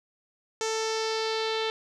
sawtooth tone with low-pass filter sweep, 443.1 Hz, A4, 12 cents sharp, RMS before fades -29 dBFS, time 0.61-1.7 s, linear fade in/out 0 ms, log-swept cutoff 6500 to 3700 Hz, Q 3.2, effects none

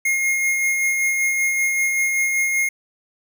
square tone with tremolo, 2143 Hz, C7, 41 cents sharp, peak -17 dBFS, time 0.05-2.69 s, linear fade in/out 5 ms, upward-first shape sine, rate 5.2 Hz, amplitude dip 30%, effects none

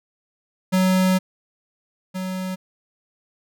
square tone pair in turn, 186.2 / 186.2 Hz, F#3 / F#3, +11 / +11 cents, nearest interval unison, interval 0 cents, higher neither, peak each -16 / -26 dBFS, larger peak first, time 0.72-1.19 / 2.14-2.56 s, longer first, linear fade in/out 20 ms, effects none

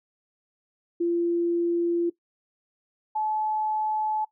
sine tone pair in turn, 342.8 / 861.1 Hz, F4 / A5, -32 / -38 cents, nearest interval octave + major third, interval 1594 cents, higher second, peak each -21 / -24 dBFS, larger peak first, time 1-2.1 / 3.15-4.25 s, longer neither, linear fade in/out 10 ms, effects noise-tail reverb RT60 0.1 s tail -18 dB re dry

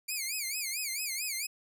10% pulse tone with vibrato, 2302 Hz, D7, 35 cents flat, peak -24 dBFS, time 0.08-1.47 s, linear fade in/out 10 ms, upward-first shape sine, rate 4.5 Hz, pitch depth 180 cents each way, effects none

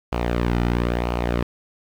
sawtooth tone with flanger, 59.4 Hz, A#1, 33 cents sharp, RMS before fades -22 dBFS, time 0.12-1.43 s, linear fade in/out 5 ms, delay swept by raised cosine 0.54 to 1.84 ms, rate 1 Hz, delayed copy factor -0.55, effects low-pass 3000 Hz 12 dB/octave + 7-bit

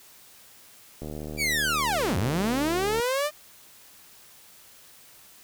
click train, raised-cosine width 2 ms, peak -23 dBFS, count 151, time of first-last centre 1.02-2.999 s, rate 75.8 Hz
sawtooth linear two-way sweep, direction down then up, 2373 to 82.4 to 613 Hz, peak -20 dBFS, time 1.37-3.31 s, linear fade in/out 50 ms, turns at 2.17 s
effects white hiss -52 dBFS RMS until 5.43 s

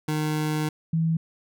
25% pulse / sine tone pair in turn, 153.4 / 162.82 Hz, D#3 / E3, -24 / -21 cents, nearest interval minor second, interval 103 cents, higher second, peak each -20 dBFS, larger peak neither, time 0.08-0.69 / 0.93-1.17 s, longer first, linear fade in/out 5 ms, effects none

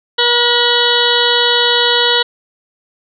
harmonic tone with a mistuned harmonic, 479.9 Hz, B4, 50 cents flat, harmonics 1 / 2 / 3 / 4 / 6 / 7 / 8 / 9, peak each -17 / -19 / -19 / -20 / -17 / -18 / -17 / -21 dBFS, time 0.18-2.23 s, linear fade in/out 10 ms, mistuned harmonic 6, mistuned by +59 cents, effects none

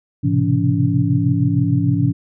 sine tone cluster, 107.1 / 126.4 / 133 / 169.7 / 284.5 Hz, A2 / B2 / C3 / F3 / C#4, -46 / +41 / +29 / -49 / +45 cents, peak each -20 dBFS, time 0.23-2.13 s, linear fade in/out 20 ms, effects none

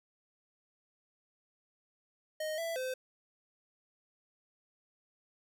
square tone with pitch steps, 621 / 664 / 515 Hz, D#5 / E5 / C5, -3 / +12 / -28 cents, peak -35 dBFS, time 2.4-2.94 s, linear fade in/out 5 ms, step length 180 ms, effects none

